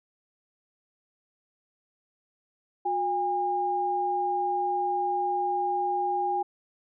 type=tone pair together; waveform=sine; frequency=361.8 / 811 Hz; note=F#4 / G#5; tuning=-39 / -41 cents; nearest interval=octave + major second; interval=1398 cents; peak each=-32 / -25 dBFS; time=2.85-6.43 s; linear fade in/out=10 ms; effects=none